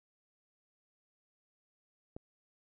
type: click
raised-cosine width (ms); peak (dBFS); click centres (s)
2; -30; 2.165
effects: none